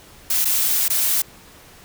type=noise with dropouts; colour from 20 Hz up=blue; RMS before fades=-19 dBFS; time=0.3-1.22 s; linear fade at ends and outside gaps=5 ms; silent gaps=0.447-0.453 / 0.883-0.9 s; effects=pink hiss -46 dBFS RMS until 1.84 s